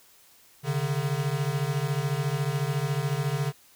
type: beating tone pair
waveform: square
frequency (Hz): 135.6 / 149.6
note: C#3 / D3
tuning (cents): -38 / +32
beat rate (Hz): 14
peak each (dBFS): -29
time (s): 0.63-3.53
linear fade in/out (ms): 50
effects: white hiss -57 dBFS RMS until 3.75 s